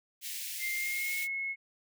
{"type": "high-pass noise", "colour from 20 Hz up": "white", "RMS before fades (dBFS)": -39, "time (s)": [0.21, 1.28], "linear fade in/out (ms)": 50, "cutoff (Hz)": 1900, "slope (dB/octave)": 48}
{"type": "tone with pitch glide", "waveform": "sine", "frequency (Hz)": [2100, 2180], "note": ["C7", "C#7"], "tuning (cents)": [6, -29], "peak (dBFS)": -32, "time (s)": [0.59, 1.56], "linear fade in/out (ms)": 50, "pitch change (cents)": 65, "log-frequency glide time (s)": [0.72, 1.18]}
{"effects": []}